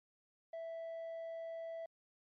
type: tone with quantisation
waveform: triangle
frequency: 659.3 Hz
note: E5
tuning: in tune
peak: -40 dBFS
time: 0.53-1.86 s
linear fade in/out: 5 ms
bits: 11
effects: low-pass 3000 Hz 12 dB/octave + MP3 64 kbps